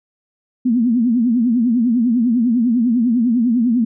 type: tone with vibrato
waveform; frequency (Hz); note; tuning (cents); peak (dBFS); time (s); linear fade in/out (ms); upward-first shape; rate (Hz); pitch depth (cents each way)
sine; 237.5; A#3; +33; -12; 0.65-3.85; 10; triangle; 10; 160
effects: none